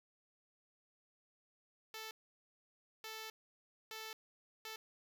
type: tone bursts at uneven times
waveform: 5% pulse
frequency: 440 Hz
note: A4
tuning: in tune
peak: -34 dBFS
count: 4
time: 1.94-2.11 / 3.04-3.3 / 3.91-4.13 / 4.65-4.76 s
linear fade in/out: 2 ms
effects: none